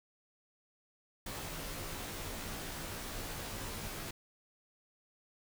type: noise with comb filter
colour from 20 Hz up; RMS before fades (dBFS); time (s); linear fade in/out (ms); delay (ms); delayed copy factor
pink; -42; 1.26-4.11; 5; 16; -1
effects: none